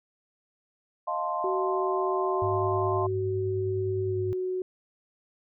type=chord; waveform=sine; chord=F dominant seventh; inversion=third; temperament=equal; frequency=622.3 / 698.5 / 880 / 1046.5 Hz; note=Eb5 / F5 / A5 / C6; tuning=0 / 0 / 0 / 0 cents; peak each=-34 / -32 / -36 / -30 dBFS; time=1.07-3.07 s; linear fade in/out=10 ms
type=tone with pitch glide; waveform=sine; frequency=376 to 369.5 Hz; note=F#4 to F#4; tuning=+28 to -2 cents; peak=-27 dBFS; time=1.44-4.62 s; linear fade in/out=2 ms; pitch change=-30 cents; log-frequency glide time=4.06-4.17 s
type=tone with tremolo; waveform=sine; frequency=101.4 Hz; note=G#2; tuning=41 cents flat; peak=-29 dBFS; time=2.42-4.33 s; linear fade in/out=0 ms; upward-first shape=triangle; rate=9.7 Hz; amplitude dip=25%
effects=none